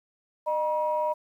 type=tone pair together; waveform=sine; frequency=611.4 / 958 Hz; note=D#5 / A#5; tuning=-30 / +47 cents; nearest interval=minor sixth; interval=777 cents; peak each=-26 dBFS; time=0.46-1.14 s; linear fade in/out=20 ms; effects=tanh soft clip ceiling -16 dBFS + 10-bit